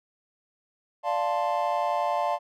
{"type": "chord", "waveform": "triangle", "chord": "D minor seventh", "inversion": "none", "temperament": "equal", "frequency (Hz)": [587.3, 698.5, 880, 1046.5], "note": ["D5", "F5", "A5", "C6"], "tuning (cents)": [0, 0, 0, 0], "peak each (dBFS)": [-28, -26, -27, -30], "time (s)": [1.03, 2.39], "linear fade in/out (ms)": 50, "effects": []}